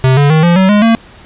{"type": "tone with pitch steps", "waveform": "square", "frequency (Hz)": [130.7, 143.36, 157.24, 172.46, 189.16, 207.5, 227.6], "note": ["C3", "D3", "D#3", "F3", "F#3", "G#3", "A#3"], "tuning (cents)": [-1, -41, 19, -21, 39, -1, -41], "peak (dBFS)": -6, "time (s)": [0.04, 0.95], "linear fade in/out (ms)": 0, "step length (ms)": 130, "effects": ["pink hiss -38 dBFS RMS until 1.25 s", "resampled to 8000 Hz"]}